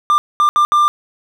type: tone bursts at uneven times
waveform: triangle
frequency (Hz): 1192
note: D6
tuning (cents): +25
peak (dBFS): -7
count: 4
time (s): 0.1-0.18 / 0.4-0.49 / 0.56-0.65 / 0.72-0.88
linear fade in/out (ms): 0
effects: none